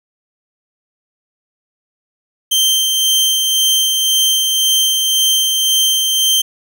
sawtooth tone with tremolo, 3136 Hz, G7, in tune, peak -7 dBFS, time 2.51-6.42 s, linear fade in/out 10 ms, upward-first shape sine, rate 1.9 Hz, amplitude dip 30%, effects none

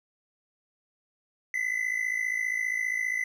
triangle tone pair together, 1990 / 2045 Hz, B6 / C7, +13 / -40 cents, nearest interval unison, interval 47 cents, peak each -28 dBFS, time 1.54-3.24 s, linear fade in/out 2 ms, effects none

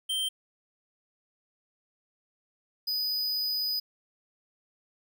square tone pair in turn, 3136 / 4978 Hz, G7 / D#8, 0 / 0 cents, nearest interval minor sixth, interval 800 cents, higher second, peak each -28 dBFS, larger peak neither, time 0.09-0.29 / 2.87-3.8 s, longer second, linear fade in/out 10 ms, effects 11-bit

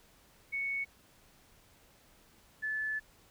sine tone pair in turn, 2217 / 1735.9 Hz, C#7 / A6, 0 / -24 cents, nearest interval major third, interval 424 cents, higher first, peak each -32 / -32 dBFS, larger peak neither, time 0.52-0.85 / 2.62-3 s, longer second, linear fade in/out 20 ms, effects pink hiss -63 dBFS RMS until 3.3 s

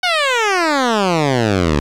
10% pulse exponential sweep, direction down, 750 to 69.3 Hz, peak -5 dBFS, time 0.03-1.8 s, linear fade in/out 5 ms, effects low-pass 6000 Hz 12 dB/octave + 7-bit

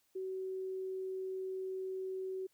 sine tone, 377.5 Hz, F#4, 35 cents sharp, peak -37 dBFS, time 0.15-2.47 s, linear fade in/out 10 ms, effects white hiss -75 dBFS RMS until 2.53 s

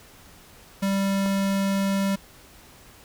square tone, 196 Hz, G3, in tune, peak -22 dBFS, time 0.82-2.16 s, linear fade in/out 10 ms
click, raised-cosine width 1 ms, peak -22 dBFS, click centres 1.261 s
effects pink hiss -50 dBFS RMS until 3.04 s

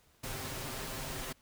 pink noise with comb filter, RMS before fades -40 dBFS, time 0.23-1.33 s, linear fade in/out 10 ms, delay 7.6 ms, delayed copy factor +0.6, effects pink hiss -67 dBFS RMS until 1.41 s

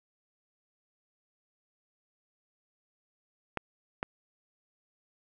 clicks, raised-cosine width 0.5 ms, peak -16 dBFS, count 2, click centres 3.573 / 4.029 s, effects none

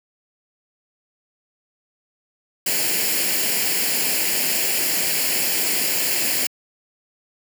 white noise with comb filter, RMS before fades -21 dBFS, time 2.66-6.47 s, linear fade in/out 5 ms, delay 0.41 ms, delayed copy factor +0.65, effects high-pass 200 Hz 12 dB/octave

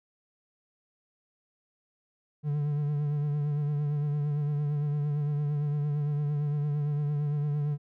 triangle tone with vibrato, 146.83 Hz, D3, in tune, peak -24 dBFS, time 2.43-7.78 s, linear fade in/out 50 ms, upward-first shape triangle, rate 8.8 Hz, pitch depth 45 cents each way, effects none

